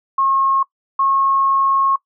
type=tone pair in turn; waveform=sine; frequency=1082 / 1087.8 Hz; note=C#6 / C#6; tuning=-42 / -33 cents; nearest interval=unison; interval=9 cents; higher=second; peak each=-13 dBFS; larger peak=neither; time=0.18-0.63 / 0.99-1.96 s; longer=second; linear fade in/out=5 ms; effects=noise-tail reverb RT60 0.1 s tail -20 dB re dry